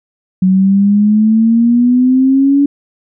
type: exponential sweep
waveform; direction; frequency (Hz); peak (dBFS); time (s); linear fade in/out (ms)
sine; up; 184.8 to 285.6; -6; 0.42-2.66; 5
effects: none